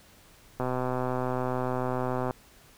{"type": "click train", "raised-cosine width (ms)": 1, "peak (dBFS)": -16, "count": 218, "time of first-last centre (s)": [0.6, 2.309], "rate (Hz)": 127, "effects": ["pink hiss -56 dBFS RMS until 2.77 s"]}